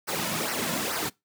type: noise with flanger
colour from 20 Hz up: pink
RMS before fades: -29 dBFS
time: 0.07-1.1 s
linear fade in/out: 20 ms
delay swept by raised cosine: 0.27 to 2.57 ms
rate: 2.3 Hz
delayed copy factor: -0.7
effects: noise-tail reverb RT60 0.2 s tail -23 dB re dry + high-pass 150 Hz 12 dB/octave